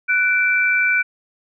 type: tone pair together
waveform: sine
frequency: 1488 / 2336 Hz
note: F#6 / D7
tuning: +9 / -10 cents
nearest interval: minor sixth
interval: 781 cents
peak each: -17 dBFS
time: 0.08-1.03 s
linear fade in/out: 20 ms
effects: none